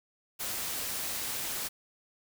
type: noise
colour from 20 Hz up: white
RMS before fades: -35 dBFS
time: 0.39-1.69 s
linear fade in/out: 20 ms
effects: none